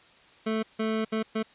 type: tone bursts at uneven times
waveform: 25% pulse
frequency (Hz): 220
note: A3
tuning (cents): 0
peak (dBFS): -22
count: 4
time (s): 0.46-0.63 / 0.79-1.05 / 1.12-1.23 / 1.35-1.43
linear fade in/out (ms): 10
effects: white hiss -56 dBFS RMS until 1.54 s + resampled to 8000 Hz